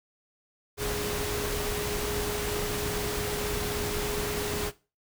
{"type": "tone in noise", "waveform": "sine", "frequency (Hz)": 415.3, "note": "G#4", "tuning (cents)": 0, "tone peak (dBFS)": -33, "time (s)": [0.77, 4.72], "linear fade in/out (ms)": 50, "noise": "pink", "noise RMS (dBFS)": -32, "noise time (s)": [0.77, 4.72], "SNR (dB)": -4, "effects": ["noise-tail reverb RT60 0.3 s tail -18 dB re dry"]}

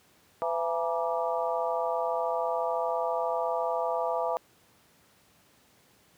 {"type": "harmonic tone with a mistuned harmonic", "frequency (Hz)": 167.9, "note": "E3", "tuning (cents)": 32, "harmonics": [3, 4, 5, 6, 7], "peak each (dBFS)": [-32, -30, -35, -34, -36], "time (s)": [0.42, 4.37], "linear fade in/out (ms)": 0, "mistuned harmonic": 6, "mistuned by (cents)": -95, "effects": ["pink hiss -62 dBFS RMS until 6.17 s", "high-pass 100 Hz 12 dB/octave"]}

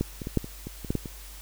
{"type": "clicks", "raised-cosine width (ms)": 3, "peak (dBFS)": [-12, -21, -19, -9, -23, -22, -24, -13, -13, -22], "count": 10, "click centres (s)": [0.01, 0.218, 0.271, 0.373, 0.444, 0.67, 0.847, 0.905, 0.953, 1.058], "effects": ["added 49 Hz sine -43 dBFS peak until 1.41 s", "white hiss -47 dBFS RMS until 1.41 s"]}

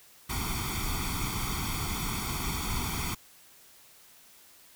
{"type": "noise with comb filter", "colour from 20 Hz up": "pink", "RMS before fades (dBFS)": -32, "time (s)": [0.29, 3.15], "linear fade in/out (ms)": 10, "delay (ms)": 0.88, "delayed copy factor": 0.95, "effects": ["white hiss -56 dBFS RMS until 4.75 s"]}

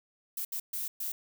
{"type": "noise bursts at uneven times", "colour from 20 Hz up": "violet", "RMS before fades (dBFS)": -35, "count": 4, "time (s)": [[0.37, 0.45], [0.52, 0.6], [0.73, 0.88], [1, 1.12]], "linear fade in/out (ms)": 5, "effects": []}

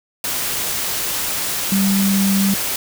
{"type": "tone in noise", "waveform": "sine", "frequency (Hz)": 196, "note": "G3", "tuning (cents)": 0, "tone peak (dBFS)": -14, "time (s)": [1.72, 2.54], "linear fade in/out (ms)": 2, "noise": "white", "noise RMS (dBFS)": -22, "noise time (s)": [0.24, 2.76], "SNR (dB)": 5, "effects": []}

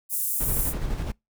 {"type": "high-pass noise", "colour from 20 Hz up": "pink", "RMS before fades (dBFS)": -27, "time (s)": [0.09, 0.74], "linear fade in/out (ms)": 50, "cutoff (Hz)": 9600, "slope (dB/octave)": 24}
{"type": "noise with tremolo", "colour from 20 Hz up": "brown", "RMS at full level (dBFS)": -27, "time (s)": [0.4, 1.12], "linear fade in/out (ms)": 5, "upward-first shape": "square", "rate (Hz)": 12, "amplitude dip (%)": 35}
{"effects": ["noise-tail reverb RT60 0.2 s tail -26 dB re dry"]}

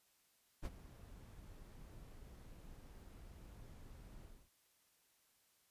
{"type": "noise with ADSR envelope", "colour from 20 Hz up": "brown", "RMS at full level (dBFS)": -40, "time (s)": [0.62, 4.5], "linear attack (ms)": 33, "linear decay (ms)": 38, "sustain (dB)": -16, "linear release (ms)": 280, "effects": ["white hiss -75 dBFS RMS until 5.7 s", "resampled to 32000 Hz"]}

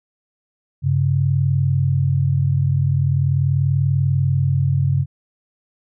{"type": "tone pair together", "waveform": "sine", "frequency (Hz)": [97.51, 137.9], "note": ["G2", "C#3"], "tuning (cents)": [-9, -9], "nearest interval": "tritone", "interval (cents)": 600, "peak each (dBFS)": [-19, -16], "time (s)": [0.82, 5.06], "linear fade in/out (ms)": 50, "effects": []}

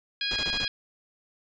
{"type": "harmonic tone", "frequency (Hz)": 823, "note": "G#5", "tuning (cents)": -16, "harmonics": [2, 3, 4, 5, 6], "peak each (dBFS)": [-35, -34, -31, -33, -35], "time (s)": [0.21, 0.68], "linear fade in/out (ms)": 2}
{"type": "noise bursts", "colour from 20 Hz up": "pink", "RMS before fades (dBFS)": -35, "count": 5, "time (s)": [0.31, 0.649], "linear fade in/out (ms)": 2, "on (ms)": 51, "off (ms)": 21}
{"effects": ["resampled to 16000 Hz"]}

